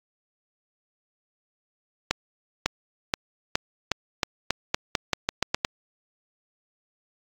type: accelerating click train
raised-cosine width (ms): 0.2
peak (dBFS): -4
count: 14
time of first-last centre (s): 2.11-5.649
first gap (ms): 550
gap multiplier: 0.87
effects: AAC 48 kbps